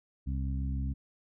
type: harmonic tone with a mistuned harmonic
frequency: 67 Hz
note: C2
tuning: 42 cents sharp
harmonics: 1 / 2 / 3 / 4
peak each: -31 / -37 / -41 / -43 dBFS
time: 0.26-0.94 s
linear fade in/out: 20 ms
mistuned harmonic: 1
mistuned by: +18 cents
effects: none